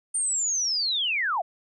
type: linear sweep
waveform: sine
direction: down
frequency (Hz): 9010 to 622.3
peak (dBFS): -23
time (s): 0.14-1.42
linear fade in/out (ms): 10
effects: none